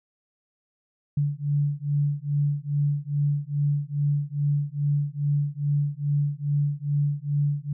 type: beating tone pair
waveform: sine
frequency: 143.5 / 145.9 Hz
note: D3 / D3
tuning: -40 / -11 cents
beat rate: 2.4 Hz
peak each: -25 dBFS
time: 1.17-7.73 s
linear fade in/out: 5 ms
effects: none